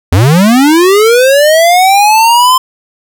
square linear sweep, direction up, 79 to 1041 Hz, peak -4 dBFS, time 0.12-2.58 s, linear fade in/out 5 ms, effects none

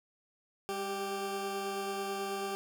20% pulse tone pair together, 200.6 / 392 Hz, G3 / G4, +40 / 0 cents, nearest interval octave, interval 1160 cents, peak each -38 / -30 dBFS, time 0.69-2.55 s, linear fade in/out 0 ms, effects none

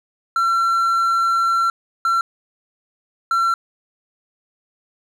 triangle tone bursts at uneven times, 1356 Hz, E6, 49 cents sharp, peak -13 dBFS, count 3, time 0.36-1.7 / 2.05-2.21 / 3.31-3.54 s, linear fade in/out 2 ms, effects none

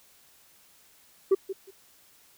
sine tone with echo, 386.3 Hz, G4, 25 cents flat, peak -14 dBFS, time 1.31-1.35 s, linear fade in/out 10 ms, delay 180 ms, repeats 2, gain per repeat -15 dB, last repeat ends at 1.71 s, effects tanh soft clip ceiling -16 dBFS + white hiss -59 dBFS RMS until 2.37 s

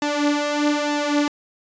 sawtooth tone with flanger, 293.6 Hz, D4, in tune, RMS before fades -21 dBFS, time 0.02-1.28 s, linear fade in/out 2 ms, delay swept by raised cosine 1.1 to 5 ms, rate 1.1 Hz, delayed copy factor +0.7, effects resampled to 16000 Hz

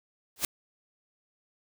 white noise with exponential growth, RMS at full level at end -23 dBFS, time 0.36-0.45 s, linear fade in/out 1 ms, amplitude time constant 18 ms, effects none

